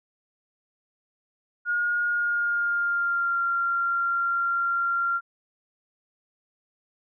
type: tone with pitch glide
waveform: sine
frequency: 1431 to 1382.3 Hz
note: F6 to F6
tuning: +42 to -18 cents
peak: -22 dBFS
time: 1.65-5.21 s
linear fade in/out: 50 ms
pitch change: -60 cents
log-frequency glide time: 2.07-3.41 s
effects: none